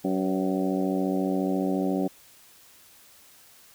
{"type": "harmonic tone with a mistuned harmonic", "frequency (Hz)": 94.3, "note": "F#2", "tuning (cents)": 33, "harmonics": [2, 3, 4, 5, 6, 7, 8], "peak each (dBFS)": [-28, -27, -31, -37, -34, -39, -36], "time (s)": [0.04, 2.08], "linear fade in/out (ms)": 10, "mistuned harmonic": 5, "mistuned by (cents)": 60, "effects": ["white hiss -54 dBFS RMS until 3.74 s"]}